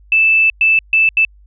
sine tone bursts at uneven times, 2637 Hz, E7, in tune, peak -8 dBFS, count 4, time 0.12-0.5 / 0.61-0.79 / 0.93-1.09 / 1.17-1.25 s, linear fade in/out 2 ms, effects added 50 Hz sine -42 dBFS peak until 1.46 s

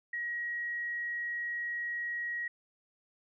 sine tone, 1900 Hz, A#6, 33 cents sharp, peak -33 dBFS, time 0.13-2.48 s, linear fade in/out 5 ms, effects none

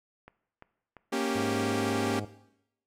click train, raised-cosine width 0.5 ms, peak -32 dBFS, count 4, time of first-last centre 0.28-1.311 s, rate 2.91 Hz
sawtooth chord, G diminished, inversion first, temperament equal, 233.1 / 277.2 / 392 Hz, Bb3 / Db4 / G4, 0 / 0 / 0 cents, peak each -28 dBFS, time 1.12-2.2 s, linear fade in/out 10 ms
harmonic tone, 103.83 Hz, G#2, in tune, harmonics 1 / 2 / 3 / 4 / 5 / 6 / 7 / 8, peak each -38 / -41 / -43 / -44 / -45 / -46 / -46 / -47 dBFS, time 1.35-2.25 s, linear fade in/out 5 ms
effects noise-tail reverb RT60 0.8 s tail -17 dB re dry + low-pass 11000 Hz 12 dB/octave

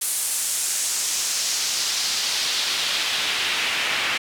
pink noise with band-pass filter sweep, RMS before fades -24 dBFS, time 0.01-4.18 s, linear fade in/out 10 ms, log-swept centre 10000 to 2300 Hz, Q 1.5, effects none

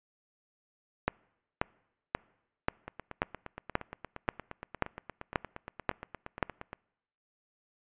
two click trains, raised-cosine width 0.5 ms, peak -24 / -11 dBFS, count 34 / 11, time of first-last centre 2.88-6.731 / 1.08-6.428 s, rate 8.57 / 1.87 Hz, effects noise-tail reverb RT60 0.9 s tail -26 dB re dry + resampled to 8000 Hz

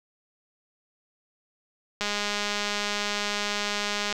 click train, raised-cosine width 0.2 ms, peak -11 dBFS, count 437, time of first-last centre 2.01-4.127 s, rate 206 Hz, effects none

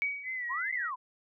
sine tone with exponential decay, 2263 Hz, C#7, 35 cents sharp, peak -25 dBFS, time 0.02-0.53 s, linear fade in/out 0 ms, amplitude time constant 110 ms
sine tone with vibrato, 1975.5 Hz, B6, in tune, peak -33 dBFS, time 0.23-0.91 s, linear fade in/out 50 ms, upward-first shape sine, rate 2.8 Hz, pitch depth 72 cents each way
sine exponential two-way sweep, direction up then down, 956 to 2178 to 956 Hz, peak -33 dBFS, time 0.49-0.96 s, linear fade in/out 20 ms, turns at 0.74 s
effects none

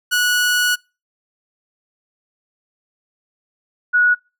sawtooth / sine tone pair in turn, 1467 / 1461.8 Hz, F#6 / F#6, -15 / -21 cents, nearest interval unison, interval 6 cents, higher first, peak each -11 dBFS, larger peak neither, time 0.11-0.76 / 3.93-4.15 s, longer first, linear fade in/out 20 ms, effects noise-tail reverb RT60 0.3 s tail -26 dB re dry

